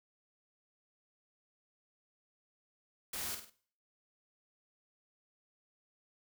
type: noise with echo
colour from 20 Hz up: white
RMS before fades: -40 dBFS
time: 3.13-3.35 s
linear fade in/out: 5 ms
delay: 50 ms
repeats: 3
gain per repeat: -7 dB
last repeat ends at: 3.5 s
effects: noise-tail reverb RT60 0.5 s tail -18 dB re dry